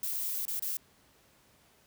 violet noise with dropouts, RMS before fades -34 dBFS, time 0.03-0.77 s, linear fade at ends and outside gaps 1 ms, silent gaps 0.453-0.48 / 0.595-0.623 s, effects pink hiss -64 dBFS RMS until 1.86 s + high-pass 60 Hz 12 dB/octave

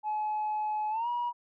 sine tone with pitch glide, 852 to 961.9 Hz, G#5 to B5, +44 to -46 cents, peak -27 dBFS, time 0.03-1.33 s, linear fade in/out 50 ms, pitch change +210 cents, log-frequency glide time 0.9-1.08 s, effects tanh soft clip ceiling -26 dBFS

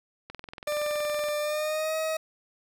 click train, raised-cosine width 0.3 ms, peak -24 dBFS, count 22, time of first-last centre 0.3-1.286 s, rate 21.3 Hz
40% pulse tone with pitch glide, 595 to 634 Hz, D5 to D#5, +22 to +32 cents, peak -26 dBFS, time 0.67-2.17 s, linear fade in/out 5 ms, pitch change +110 cents, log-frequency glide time 1.4-1.95 s
effects none

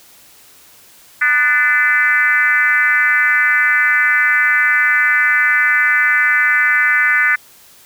sine tone with frequency modulation, 1760 Hz, A6, in tune, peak -10 dBFS, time 1.21-7.36 s, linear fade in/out 10 ms, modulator 275 Hz, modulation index 1.4, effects white hiss -45 dBFS RMS until 7.85 s

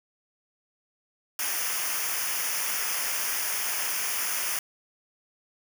white noise with comb filter, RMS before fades -29 dBFS, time 1.39-4.59 s, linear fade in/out 2 ms, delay 0.25 ms, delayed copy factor -0.8, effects none

